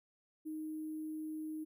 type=tone with sample-and-hold; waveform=sine; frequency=311.1 Hz; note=D#4; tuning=in tune; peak=-39 dBFS; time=0.45-1.65 s; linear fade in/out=20 ms; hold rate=11025 Hz; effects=none